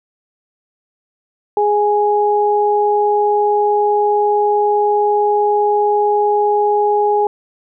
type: tone pair together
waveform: sine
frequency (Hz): 415.3 / 830.6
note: G#4 / G#5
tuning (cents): 0 / 0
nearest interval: octave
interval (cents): 1200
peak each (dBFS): -14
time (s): 1.57-7.27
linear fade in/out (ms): 2
effects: none